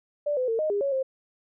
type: tone with pitch steps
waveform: sine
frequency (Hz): 586 / 508 / 452.9 / 619 / 406.4 / 556 / 529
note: D5 / B4 / A#4 / D#5 / G#4 / C#5 / C5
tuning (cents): -4 / +49 / -50 / -9 / -38 / +5 / +19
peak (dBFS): -23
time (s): 0.26-1.03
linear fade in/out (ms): 10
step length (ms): 110
effects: none